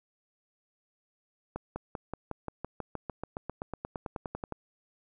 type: accelerating click train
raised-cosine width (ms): 1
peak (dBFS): -21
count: 23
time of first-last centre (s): 1.56-4.523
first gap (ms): 200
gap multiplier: 0.96
effects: none